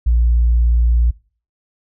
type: tone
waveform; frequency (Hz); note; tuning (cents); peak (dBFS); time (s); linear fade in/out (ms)
sine; 58.5; A#1; +7; -9; 0.06-1.11; 10
effects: noise-tail reverb RT60 0.4 s tail -23 dB re dry + tanh soft clip ceiling -7 dBFS